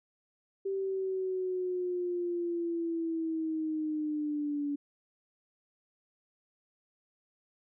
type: linear sweep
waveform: sine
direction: down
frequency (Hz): 390.6 to 285.8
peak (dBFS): -30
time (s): 0.65-4.76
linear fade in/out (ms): 10
effects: none